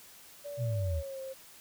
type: tone with pitch glide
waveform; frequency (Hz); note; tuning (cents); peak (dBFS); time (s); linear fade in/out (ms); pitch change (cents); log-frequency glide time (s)
sine; 576 to 531.3; D5 to C5; -34 to +26; -38; 0.44-1.34; 20; -140; 0.84-1.2
type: linear sweep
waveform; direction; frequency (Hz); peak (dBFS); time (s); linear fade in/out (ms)
sine; down; 127.8 to 72; -29; 0.57-1.03; 50
effects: white hiss -54 dBFS RMS until 1.6 s